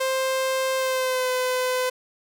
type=tone with pitch glide; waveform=sawtooth; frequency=525 to 507.4 Hz; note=C5 to B4; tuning=+6 to +47 cents; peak=-18 dBFS; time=0-1.9 s; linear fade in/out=10 ms; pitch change=-59 cents; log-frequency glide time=0.77-1.3 s; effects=none